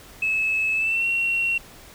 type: tone with pitch glide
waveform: sine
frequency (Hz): 2596 to 2733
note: E7 to F7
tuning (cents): -27 to -38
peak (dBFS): -19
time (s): 0.22-1.58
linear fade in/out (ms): 5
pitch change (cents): +89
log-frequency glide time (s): 0.74-1.06
effects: tanh soft clip ceiling -15 dBFS + pink hiss -46 dBFS RMS until 1.94 s